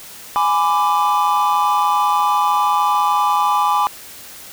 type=chord; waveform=triangle; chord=G# diminished; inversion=none; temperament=equal with one note detuned; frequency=830.6 / 1001 / 1174.7 Hz; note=G#5 / B5 / D6; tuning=0 / +23 / 0 cents; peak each=-16 dBFS; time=0.36-3.87 s; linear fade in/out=0 ms; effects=white hiss -37 dBFS RMS until 4.52 s